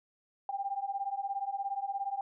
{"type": "beating tone pair", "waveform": "sine", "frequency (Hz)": [783, 800], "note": ["G5", "G5"], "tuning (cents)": [-2, 35], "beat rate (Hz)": 17, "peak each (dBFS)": [-36, -35], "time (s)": [0.49, 2.21], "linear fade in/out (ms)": 2, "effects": []}